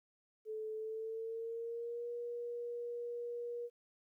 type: tone with pitch glide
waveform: sine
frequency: 435.1 to 477.2 Hz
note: A4 to A#4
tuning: -19 to +41 cents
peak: -39 dBFS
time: 0.45-3.7 s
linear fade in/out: 50 ms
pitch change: +160 cents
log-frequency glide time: 0.74-2.08 s
effects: 13-bit